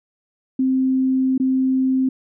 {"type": "tone with dropouts", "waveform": "sine", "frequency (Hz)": 261.6, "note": "C4", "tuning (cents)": 0, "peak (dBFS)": -15, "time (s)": [0.59, 2.09], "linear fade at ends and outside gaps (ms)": 5, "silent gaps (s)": [1.379, 1.399], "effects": []}